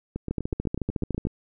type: two click trains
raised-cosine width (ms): 3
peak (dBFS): -14 / -17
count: 14 / 10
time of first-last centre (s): 0.31-1.252 / 0.16-1.27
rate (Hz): 13.8 / 8.11
effects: none